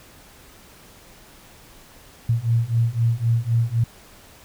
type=beating tone pair; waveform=sine; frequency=114.1 / 118 Hz; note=A#2 / A#2; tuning=-37 / +22 cents; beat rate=3.9 Hz; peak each=-21 / -20 dBFS; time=2.29-3.84 s; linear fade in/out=5 ms; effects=pink hiss -48 dBFS RMS until 4.44 s